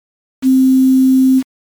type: tone with quantisation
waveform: sine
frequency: 261.6 Hz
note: C4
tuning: in tune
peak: -6 dBFS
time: 0.42-1.43 s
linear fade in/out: 50 ms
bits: 5
effects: MP3 96 kbps